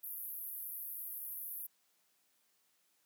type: band-pass noise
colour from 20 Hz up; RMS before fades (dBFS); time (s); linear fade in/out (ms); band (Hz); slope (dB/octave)
pink; -44; 0.03-1.67; 10; 11000 to 16000; 96
effects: white hiss -75 dBFS RMS until 3.05 s + high-pass 150 Hz 12 dB/octave